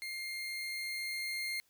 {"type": "tone with level ramp", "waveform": "30% pulse", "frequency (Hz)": 2118, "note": "C7", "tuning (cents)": 21, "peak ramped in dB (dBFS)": [-36, -32], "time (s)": [0.02, 1.6], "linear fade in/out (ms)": 0, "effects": ["white hiss -72 dBFS RMS until 1.69 s"]}